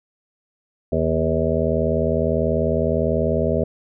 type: harmonic tone with a mistuned harmonic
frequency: 80 Hz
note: D#2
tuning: 49 cents sharp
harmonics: 1 / 2 / 3 / 5 / 6 / 7 / 8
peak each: -25 / -25 / -25 / -25 / -25 / -25 / -25 dBFS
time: 0.92-3.64 s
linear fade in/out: 5 ms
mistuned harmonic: 1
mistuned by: -32 cents
effects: none